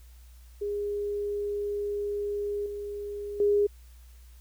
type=tone with level steps; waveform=sine; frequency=410 Hz; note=G#4; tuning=22 cents flat; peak=-28 / -33 / -20 dBFS; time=0.61-3.67 s; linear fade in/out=10 ms; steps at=2.66 / 3.4 s; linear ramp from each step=2 ms; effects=added 60 Hz sine -48 dBFS peak until 4.4 s + white hiss -62 dBFS RMS until 4.4 s